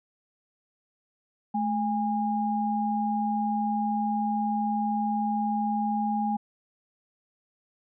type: tone pair together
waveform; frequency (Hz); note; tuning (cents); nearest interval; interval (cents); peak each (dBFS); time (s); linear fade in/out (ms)
sine; 216 / 817; A3 / G#5; -32 / -29; octave + major seventh; 2303; -27; 1.54-6.37; 10
effects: none